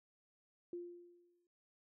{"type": "tone with exponential decay", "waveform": "sine", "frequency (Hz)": 349.2, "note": "F4", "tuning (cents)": 0, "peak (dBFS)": -40, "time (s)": [0.73, 1.47], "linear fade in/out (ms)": 2, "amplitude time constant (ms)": 160, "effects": []}